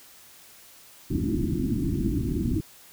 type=low-pass noise; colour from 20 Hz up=white; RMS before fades=-26 dBFS; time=1.1-2.61 s; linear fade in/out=10 ms; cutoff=350 Hz; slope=96 dB/octave; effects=white hiss -51 dBFS RMS until 2.92 s